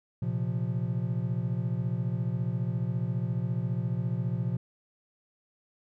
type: chord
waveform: triangle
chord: Bb suspended second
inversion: none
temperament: just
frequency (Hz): 116.54 / 131.11 / 174.81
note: Bb2 / C3 / F3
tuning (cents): 0 / +4 / +2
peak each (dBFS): -29 / -30 / -31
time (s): 0.22-4.57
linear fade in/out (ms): 5
effects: none